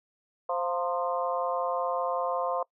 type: harmonic tone with a mistuned harmonic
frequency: 174.7 Hz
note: F3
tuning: 1 cent sharp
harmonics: 3 / 4 / 5 / 6 / 7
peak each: -31 / -32 / -37 / -32 / -40 dBFS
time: 0.49-2.63 s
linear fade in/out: 5 ms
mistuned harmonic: 5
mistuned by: +70 cents
effects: noise-tail reverb RT60 0.1 s tail -23 dB re dry